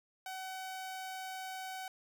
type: tone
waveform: sawtooth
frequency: 755 Hz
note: F#5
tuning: 35 cents sharp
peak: -37 dBFS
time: 0.26-1.88 s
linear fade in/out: 2 ms
effects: none